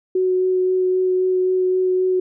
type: tone with vibrato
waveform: sine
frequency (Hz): 370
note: F#4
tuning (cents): 0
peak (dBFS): -15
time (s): 0.15-2.2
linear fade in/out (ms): 5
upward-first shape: sine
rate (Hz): 3.8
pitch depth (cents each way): 9
effects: none